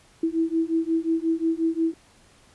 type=beating tone pair; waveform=sine; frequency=324.3 / 329.9 Hz; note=E4 / E4; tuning=-28 / +1 cents; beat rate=5.6 Hz; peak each=-24 dBFS; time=0.23-1.94 s; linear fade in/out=5 ms; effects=pink hiss -56 dBFS RMS until 2.54 s + resampled to 24000 Hz